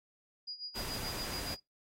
sine tone with tremolo, 4884 Hz, D#8, 33 cents flat, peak -38 dBFS, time 0.47-1.6 s, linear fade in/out 10 ms, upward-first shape sine, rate 7 Hz, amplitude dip 80%
pink noise, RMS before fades -41 dBFS, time 0.75-1.55 s, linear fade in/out 10 ms
effects noise-tail reverb RT60 0.2 s tail -24 dB re dry + AAC 48 kbps

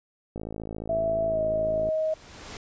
click train, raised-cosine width 2 ms, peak -22 dBFS, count 84, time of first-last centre 0.36-1.889 s, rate 54.3 Hz
sine tone with pitch glide, 659.3 to 629.9 Hz, E5 to D#5, 0 to +21 cents, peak -23 dBFS, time 0.89-2.14 s, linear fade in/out 5 ms, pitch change -79 cents, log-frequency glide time 1.28-1.39 s
pink noise with exponential growth, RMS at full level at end -38 dBFS, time 1.37-2.57 s, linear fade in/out 1 ms, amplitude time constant 260 ms
effects resampled to 16000 Hz

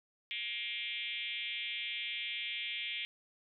sine tone with frequency modulation, 2794 Hz, F7, in tune, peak -36 dBFS, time 0.31-3.05 s, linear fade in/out 0 ms, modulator 223 Hz, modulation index 3.2, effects none

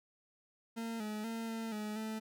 40% pulse tone with pitch steps, 228.3 / 212.6 / 227.4 / 225.6 / 211.8 / 219 Hz, A#3 / G#3 / A#3 / A3 / G#3 / A3, -36 / +41 / -43 / +44 / +34 / -8 cents, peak -37 dBFS, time 0.76-2.2 s, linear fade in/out 20 ms, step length 240 ms, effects none

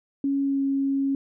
sine tone with pitch glide, 277.1 to 274.1 Hz, C#4 to C#4, -1 to -19 cents, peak -21 dBFS, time 0.24-1.15 s, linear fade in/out 2 ms, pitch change -18 cents, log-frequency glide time 0.42-0.62 s, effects none

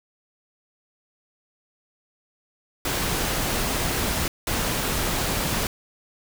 pink noise bursts at uneven times, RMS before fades -25 dBFS, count 2, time 2.85-4.28 / 4.47-5.67 s, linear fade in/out 2 ms, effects none

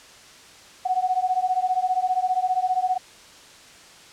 sine beating tone pair, 733 / 748 Hz, F#5 / F#5, -16 / +19 cents, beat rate 15 Hz, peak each -23 dBFS, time 0.85-2.98 s, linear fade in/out 10 ms, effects white hiss -47 dBFS RMS until 4.12 s + low-pass 7000 Hz 12 dB/octave

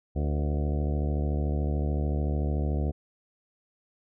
harmonic tone with a mistuned harmonic, 73.6 Hz, D2, 4 cents sharp, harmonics 1 / 2 / 3 / 4 / 5 / 6 / 7 / 8 / 9 / 10, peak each -26 / -32 / -36 / -38 / -40 / -42 / -43 / -44 / -45 / -46 dBFS, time 0.15-2.92 s, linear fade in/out 20 ms, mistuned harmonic 6, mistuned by +54 cents, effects none

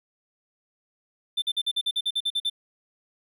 triangle tone bursts, 3551 Hz, A7, 15 cents sharp, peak -21 dBFS, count 12, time 1.37-2.499 s, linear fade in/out 10 ms, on 51 ms, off 47 ms, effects none

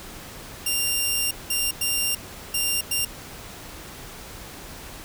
10% pulse tone bursts at uneven times, 2785 Hz, F7, 5 cents flat, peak -13 dBFS, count 5, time 0.66-1.31 / 1.5-1.71 / 1.81-2.15 / 2.54-2.81 / 2.91-3.05 s, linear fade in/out 5 ms, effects pink hiss -40 dBFS RMS until 5.04 s

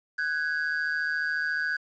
triangle ring-modulated tone, 1573 Hz, G6, 6 cents sharp, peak -21 dBFS, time 0.18-1.77 s, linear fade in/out 10 ms, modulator 77.1 Hz, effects resampled to 16000 Hz + 9-bit

